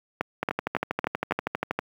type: two click trains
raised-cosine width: 0.5 ms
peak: -9 / -10 dBFS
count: 5 / 18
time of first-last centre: 0.21-1.321 / 0.43-1.79 s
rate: 3.6 / 12.5 Hz
effects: high-pass 150 Hz 12 dB/octave + 8-bit